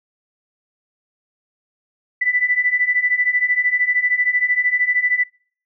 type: beating tone pair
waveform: sine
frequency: 1975.5 / 1988.5 Hz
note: B6 / B6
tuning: 0 / +11 cents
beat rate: 13 Hz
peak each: -20 / -17 dBFS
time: 2.21-5.24 s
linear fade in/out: 10 ms
effects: noise-tail reverb RT60 0.5 s tail -26 dB re dry